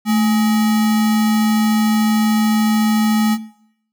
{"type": "tone with sample-and-hold", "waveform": "sine", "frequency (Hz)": 218.2, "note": "A3", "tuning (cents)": -14, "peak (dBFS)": -12, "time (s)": [0.05, 3.38], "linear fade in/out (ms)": 50, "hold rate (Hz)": 1050, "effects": ["noise-tail reverb RT60 0.7 s tail -18 dB re dry"]}